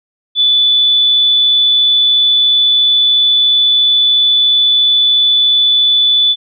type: tone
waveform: sine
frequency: 3477 Hz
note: A7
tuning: 21 cents flat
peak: -7 dBFS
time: 0.35-6.36 s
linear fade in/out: 50 ms
effects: none